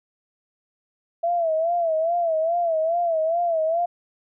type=tone with vibrato; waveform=sine; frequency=664 Hz; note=E5; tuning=12 cents sharp; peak=-19 dBFS; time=1.23-3.86 s; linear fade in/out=10 ms; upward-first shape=sine; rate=2.4 Hz; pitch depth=91 cents each way; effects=none